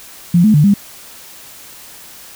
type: tone with pitch steps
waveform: sine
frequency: 173.5 / 215 / 148.4 / 201.5 Hz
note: F3 / A3 / D3 / G3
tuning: -11 / -40 / +18 / +48 cents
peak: -6 dBFS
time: 0.34-0.74 s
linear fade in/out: 5 ms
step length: 100 ms
effects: white hiss -37 dBFS RMS until 2.35 s